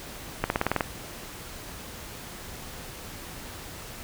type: accelerating click train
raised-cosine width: 0.5 ms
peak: -8 dBFS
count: 8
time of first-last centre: 0.44-0.808 s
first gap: 61 ms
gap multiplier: 0.95
effects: pink hiss -41 dBFS RMS until 4.03 s